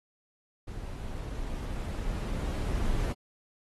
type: noise with level ramp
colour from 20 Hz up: brown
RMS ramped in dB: -39 to -28 dBFS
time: 0.67-3.13 s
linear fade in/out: 10 ms
effects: AAC 32 kbps